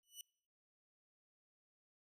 15% pulse tone with exponential growth, 2960 Hz, F#7, in tune, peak -38 dBFS, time 0.03-0.21 s, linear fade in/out 1 ms, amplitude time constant 37 ms, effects noise-tail reverb RT60 0.6 s tail -25 dB re dry

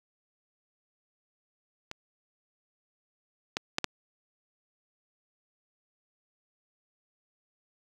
clicks, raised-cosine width 0.2 ms, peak -20 / -11 / -9 / -9 dBFS, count 4, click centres 1.914 / 3.569 / 3.784 / 3.843 s, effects high-pass 80 Hz 12 dB/octave + 7-bit

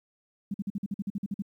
sine tone bursts, 200.1 Hz, G3, 36 cents sharp, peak -28 dBFS, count 12, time 0.51-1.422 s, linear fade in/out 5 ms, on 32 ms, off 48 ms, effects 11-bit

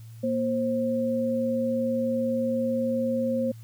sine tone pair together, 235.6 / 529.5 Hz, A#3 / C5, +19 / +21 cents, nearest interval octave + major second, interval 1402 cents, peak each -26 dBFS, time 0.23-3.52 s, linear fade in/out 10 ms, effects added 113 Hz sine -41 dBFS peak until 3.63 s + white hiss -59 dBFS RMS until 3.63 s

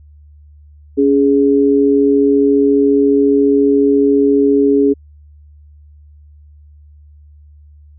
sine tone pair together, 280.9 / 415.3 Hz, C#4 / G#4, +23 / 0 cents, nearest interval perfect fifth, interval 677 cents, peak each -11 dBFS, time 0.97-4.94 s, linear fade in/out 20 ms, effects added 74 Hz sine -39 dBFS peak until 7.98 s

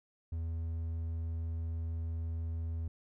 triangle tone, 82.1 Hz, E2, 6 cents flat, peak -32 dBFS, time 0.32-2.88 s, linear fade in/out 5 ms, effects none

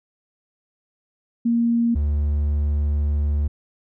sine / triangle tone pair in turn, 233.9 / 73.29 Hz, A#3 / D2, +6 / -3 cents, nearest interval octave + minor sixth, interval 2009 cents, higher first, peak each -16 dBFS, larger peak neither, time 1.45-1.95 / 1.95-3.48 s, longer second, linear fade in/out 10 ms, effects none

